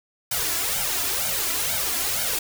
white noise with flanger, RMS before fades -25 dBFS, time 0.31-2.39 s, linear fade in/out 5 ms, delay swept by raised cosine 1.3 to 3 ms, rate 2.1 Hz, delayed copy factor +0.85, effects none

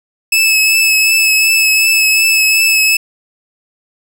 sawtooth tone with vibrato, 2602 Hz, E7, 23 cents flat, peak -5 dBFS, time 0.32-2.97 s, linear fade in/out 5 ms, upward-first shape triangle, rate 2.7 Hz, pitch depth 23 cents each way, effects none

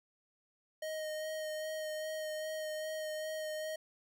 square tone with vibrato, 622.3 Hz, D#5, in tune, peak -38 dBFS, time 0.82-3.76 s, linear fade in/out 5 ms, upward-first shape sine, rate 2.5 Hz, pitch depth 16 cents each way, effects none

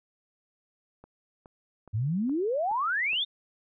click train, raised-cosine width 1 ms, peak -35 dBFS, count 6, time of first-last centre 1.04-3.132 s, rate 2.39 Hz
sine exponential sweep, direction up, 98.7 to 3705 Hz, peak -25 dBFS, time 1.93-3.25 s, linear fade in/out 20 ms
effects none

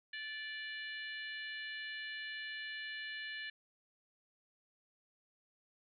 harmonic tone with a mistuned harmonic, 587.3 Hz, D5, in tune, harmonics 3 / 4 / 5 / 6 / 7, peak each -43 / -51 / -49 / -54 / -53 dBFS, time 0.13-3.5 s, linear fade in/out 5 ms, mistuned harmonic 3, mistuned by -17 cents, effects none

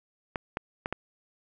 clicks, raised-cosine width 0.5 ms, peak -15 dBFS, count 4, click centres 0.358 / 0.571 / 0.859 / 0.926 s, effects none

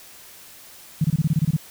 sine tone bursts, 155.9 Hz, D#3, 4 cents sharp, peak -15 dBFS, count 10, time 1.01-1.566 s, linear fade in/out 5 ms, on 34 ms, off 24 ms, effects white hiss -45 dBFS RMS until 1.7 s

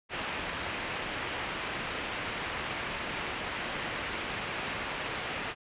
white low-pass noise, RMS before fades -36 dBFS, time 0.09-5.55 s, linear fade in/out 50 ms, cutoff 2900 Hz, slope 24 dB/octave, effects resampled to 8000 Hz

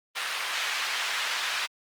white band-pass noise, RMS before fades -30 dBFS, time 0.15-1.67 s, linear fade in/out 20 ms, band 1100 to 3100 Hz, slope 12 dB/octave, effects Opus 32 kbps

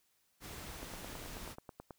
pink noise, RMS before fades -47 dBFS, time 0.4-1.56 s, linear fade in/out 50 ms
click train, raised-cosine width 1 ms, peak -32 dBFS, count 11, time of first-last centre 0.83-1.908 s, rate 9.28 Hz
effects white hiss -75 dBFS RMS until 1.98 s

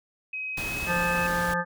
sine tone with pitch glide, 2533 to 2583 Hz, D#7 to E7, +30 to -36 cents, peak -30 dBFS, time 0.33-1.27 s, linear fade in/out 5 ms, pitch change +34 cents, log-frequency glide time 0.61-0.94 s
pink noise, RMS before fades -35 dBFS, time 0.57-1.54 s, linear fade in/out 5 ms
harmonic tone, 174.61 Hz, F3, in tune, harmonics 1 / 3 / 5 / 7 / 9 / 10, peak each -31 / -31 / -31 / -31 / -31 / -31 dBFS, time 0.86-1.65 s, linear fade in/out 50 ms
effects none

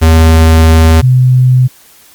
square / sine tone pair in turn, 80.7 / 127.35 Hz, E2 / C3, -36 / -46 cents, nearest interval minor sixth, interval 790 cents, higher second, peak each -3 dBFS, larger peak neither, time 0.01-1.02 / 1.02-1.68 s, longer first, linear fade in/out 20 ms, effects white hiss -41 dBFS RMS until 2.14 s + Opus 48 kbps

